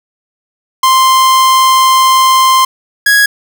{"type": "tone pair in turn", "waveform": "45% pulse", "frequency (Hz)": [1046.5, 1661.2], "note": ["C6", "G#6"], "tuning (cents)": [0, 0], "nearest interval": "minor sixth", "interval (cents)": 800, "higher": "second", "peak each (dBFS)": -5, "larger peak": "neither", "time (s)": [[0.83, 2.65], [3.06, 3.26]], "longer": "first", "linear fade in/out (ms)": 5, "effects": []}